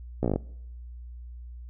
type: slowing click train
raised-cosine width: 2 ms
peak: -12 dBFS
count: 8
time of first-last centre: 0.23-0.36 s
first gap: 15 ms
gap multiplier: 1.07
effects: noise-tail reverb RT60 0.8 s tail -24 dB re dry + added 60 Hz sine -39 dBFS peak until 1.69 s